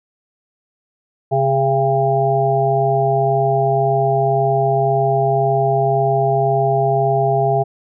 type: harmonic tone with a mistuned harmonic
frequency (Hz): 135.9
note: C#3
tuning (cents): -34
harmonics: 1 / 3 / 5 / 6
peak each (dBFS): -19 / -19 / -17 / -20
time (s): 1.31-7.64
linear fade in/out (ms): 20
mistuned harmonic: 6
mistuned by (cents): -30
effects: none